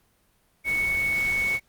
sine tone in noise, 2217 Hz, C#7, in tune, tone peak -22 dBFS, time 0.64-1.6 s, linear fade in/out 50 ms, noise pink, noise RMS -37 dBFS, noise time 0.64-1.6 s, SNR +12 dB, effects pink hiss -65 dBFS RMS until 1.68 s + Opus 32 kbps

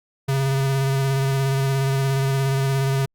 square tone with vibrato, 135.7 Hz, C#3, 36 cents flat, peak -19 dBFS, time 0.28-3.06 s, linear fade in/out 10 ms, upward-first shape square, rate 17 Hz, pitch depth 16 cents each way, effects Opus 48 kbps

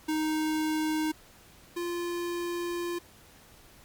square tone pair in turn, 311.1 / 347.1 Hz, D#4 / F4, 0 / -11 cents, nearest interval major second, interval 189 cents, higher second, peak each -27 / -31 dBFS, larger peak first, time 0.08-1.12 / 1.76-2.99 s, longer second, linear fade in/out 10 ms, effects pink hiss -55 dBFS RMS until 3.84 s + MP3 96 kbps

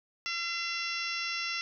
harmonic tone, 681 Hz, F5, 44 cents flat, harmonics 2 / 3 / 4 / 5 / 6 / 7 / 8 / 9, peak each -40 / -38 / -36 / -43 / -44 / -43 / -39 / -47 dBFS, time 0.26-1.61 s, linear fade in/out 0 ms, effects none

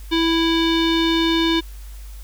square tone with low-pass filter, 329.6 Hz, E4, in tune, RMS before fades -18 dBFS, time 0.11-1.61 s, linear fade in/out 20 ms, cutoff 3600 Hz, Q 4.7, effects added 50 Hz sine -33 dBFS peak until 2.23 s + white hiss -48 dBFS RMS until 2.23 s

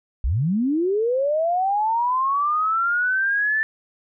sine linear sweep, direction up, 48.3 to 1775 Hz, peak -18 dBFS, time 0.24-3.63 s, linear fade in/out 0 ms, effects none

